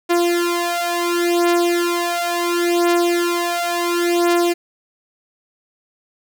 sawtooth beating tone pair, 346 / 346.71 Hz, F4 / F4, -16 / -13 cents, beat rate 0.71 Hz, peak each -15 dBFS, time 0.09-4.54 s, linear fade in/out 20 ms, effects none

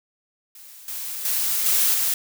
blue noise with level steps, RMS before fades -44 / -31 / -23 / -19 / -22 dBFS, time 0.55-2.14 s, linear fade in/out 2 ms, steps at 0.88 / 1.25 / 1.66 / 1.94 s, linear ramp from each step 2 ms, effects none

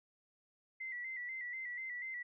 sine tone with vibrato, 2011 Hz, B6, 31 cents sharp, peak -40 dBFS, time 0.8-2.23 s, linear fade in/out 10 ms, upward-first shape square, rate 4.1 Hz, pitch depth 53 cents each way, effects none

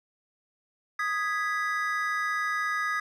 triangle chord, G# minor, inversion second, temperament equal, 1244.5 / 1661.2 / 1975.5 Hz, D#6 / G#6 / B6, 0 / 0 / 0 cents, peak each -28 / -29 / -31 dBFS, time 0.99-3 s, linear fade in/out 5 ms, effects none

